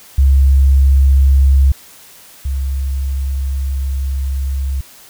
sine tone pair in turn, 67.9 / 67.66 Hz, C#2 / C#2, -35 / -41 cents, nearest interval unison, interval 6 cents, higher first, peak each -6 / -15 dBFS, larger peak first, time 0.18-1.72 / 2.45-4.81 s, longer second, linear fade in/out 5 ms, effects white hiss -41 dBFS RMS until 5.09 s

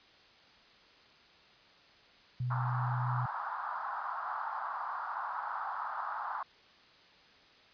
sine tone, 124.3 Hz, B2, 12 cents sharp, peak -31 dBFS, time 2.4-3.26 s, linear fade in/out 5 ms
pink band-pass noise, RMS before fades -38 dBFS, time 2.5-6.43 s, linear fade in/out 5 ms, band 810 to 1400 Hz, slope 48 dB/octave
effects white hiss -60 dBFS RMS until 7.73 s + resampled to 11025 Hz

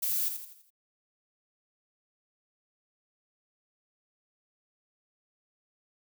violet noise with echo, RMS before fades -30 dBFS, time 0.02-0.29 s, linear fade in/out 10 ms, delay 83 ms, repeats 5, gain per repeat -7 dB, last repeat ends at 0.705 s, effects none

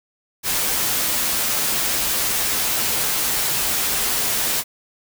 white noise with comb filter, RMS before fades -21 dBFS, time 0.43-4.64 s, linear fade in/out 50 ms, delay 11 ms, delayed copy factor -0.5, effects none

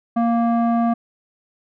square tone with low-pass filter, 233.1 Hz, A#3, in tune, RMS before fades -18 dBFS, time 0.16-0.94 s, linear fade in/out 10 ms, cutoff 920 Hz, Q 2.5, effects none

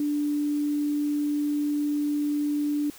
sine tone, 293.7 Hz, D4, in tune, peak -23 dBFS, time 0-2.9 s, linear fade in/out 2 ms, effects white hiss -48 dBFS RMS until 2.98 s

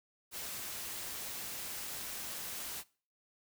white noise, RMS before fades -42 dBFS, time 0.31-2.84 s, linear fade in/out 50 ms, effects noise-tail reverb RT60 0.4 s tail -21 dB re dry

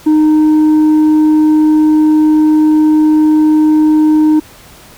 sine tone with tanh clipping, 308.1 Hz, D#4, 17 cents flat, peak -6 dBFS, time 0.06-4.4 s, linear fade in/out 10 ms, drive 3 dB, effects pink hiss -38 dBFS RMS until 4.97 s

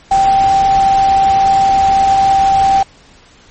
sine tone in noise, 780 Hz, G5, 9 cents flat, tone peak -7 dBFS, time 0.11-2.83 s, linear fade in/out 5 ms, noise pink, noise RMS -24 dBFS, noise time 0.11-2.83 s, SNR +14 dB, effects pink hiss -44 dBFS RMS until 3.5 s + MP3 32 kbps

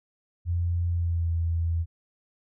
sine tone with pitch glide, 86.4 to 83.46 Hz, F2 to E2, -18 to +22 cents, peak -23 dBFS, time 0.45-1.86 s, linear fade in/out 50 ms, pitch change -60 cents, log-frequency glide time 0.89-1.32 s, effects none

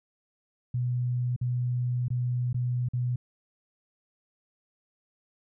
sine tone with dropouts, 123.47 Hz, B2, in tune, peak -25 dBFS, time 0.74-3.16 s, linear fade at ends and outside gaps 5 ms, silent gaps 1.363-1.412 / 2.083-2.103 / 2.53-2.544 / 2.887-2.934 s, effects none

